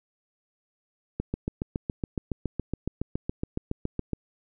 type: click train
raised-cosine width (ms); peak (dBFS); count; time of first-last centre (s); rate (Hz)
3; -15; 22; 1.2-4.133; 7.16
effects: none